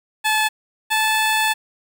15% pulse tone pair in turn, 865 / 872.5 Hz, A5 / A5, -30 / -15 cents, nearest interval unison, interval 15 cents, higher second, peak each -10 dBFS, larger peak neither, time 0.24-0.49 / 0.9-1.54 s, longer second, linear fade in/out 20 ms, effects 8-bit

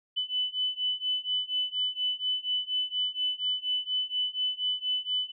sine beating tone pair, 2998 / 3002.2 Hz, F#7 / F#7, +22 / +25 cents, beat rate 4.2 Hz, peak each -31 / -30 dBFS, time 0.16-5.32 s, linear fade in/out 20 ms, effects none

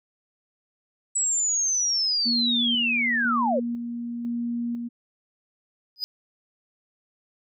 sine linear sweep, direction down, 7902 to 459.7 Hz, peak -21 dBFS, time 1.15-3.6 s, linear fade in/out 10 ms
sine tone with tremolo, 236.9 Hz, A#3, 28 cents sharp, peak -25 dBFS, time 2.25-4.89 s, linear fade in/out 20 ms, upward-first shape square, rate 1 Hz, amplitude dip 35%
triangle tone with exponential growth, 4978 Hz, D#8, in tune, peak -20 dBFS, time 5.96-6.04 s, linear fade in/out 0 ms, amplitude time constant 17 ms
effects none

